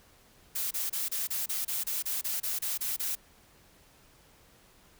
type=noise bursts; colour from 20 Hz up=blue; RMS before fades=-32 dBFS; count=14; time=0.55-3.154 s; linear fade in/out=10 ms; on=160 ms; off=28 ms; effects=pink hiss -60 dBFS RMS until 4.99 s